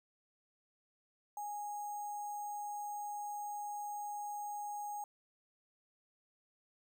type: tone with sample-and-hold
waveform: sine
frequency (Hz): 826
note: G#5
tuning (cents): -10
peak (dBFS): -39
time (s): 1.37-5.04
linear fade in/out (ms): 2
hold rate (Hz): 7350
effects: none